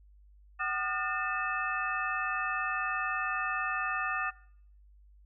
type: tone cluster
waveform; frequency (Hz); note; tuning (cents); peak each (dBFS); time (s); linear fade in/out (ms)
sine; 756 / 1217 / 1428 / 1799 / 2607; F#5 / D#6 / F6 / A6 / E7; +37 / -39 / +38 / +38 / -20; -40 / -34 / -36 / -35 / -38; 0.59-4.31; 20
effects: noise-tail reverb RT60 0.6 s tail -21 dB re dry + added 50 Hz sine -55 dBFS peak until 5.25 s